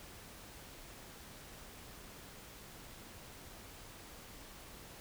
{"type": "silence", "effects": ["pink hiss -53 dBFS RMS until 5 s"]}